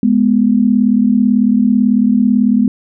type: tone pair together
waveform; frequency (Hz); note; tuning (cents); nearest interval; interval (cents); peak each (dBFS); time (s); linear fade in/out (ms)
sine; 209.2 / 247.3; G#3 / B3; +13 / +3; minor third; 290; -11; 0.03-2.68; 2
effects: none